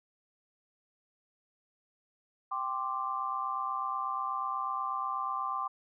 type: chord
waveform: sine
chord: G suspended fourth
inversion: none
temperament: equal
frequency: 784 / 1046.5 / 1174.7 Hz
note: G5 / C6 / D6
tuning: 0 / 0 / 0 cents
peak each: -39 / -35 / -34 dBFS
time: 2.51-5.68 s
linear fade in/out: 10 ms
effects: none